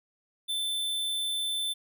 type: tone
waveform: square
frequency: 3534 Hz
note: A7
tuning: 7 cents sharp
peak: -29 dBFS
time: 0.48-1.74 s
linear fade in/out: 20 ms
effects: none